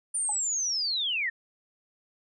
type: linear sweep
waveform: sine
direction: down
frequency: 9280 to 1760 Hz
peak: -26 dBFS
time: 0.14-1.3 s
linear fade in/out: 10 ms
type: tone with exponential decay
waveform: sine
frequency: 830.6 Hz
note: G#5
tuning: in tune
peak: -30 dBFS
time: 0.29-0.4 s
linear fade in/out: 2 ms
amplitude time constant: 22 ms
effects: none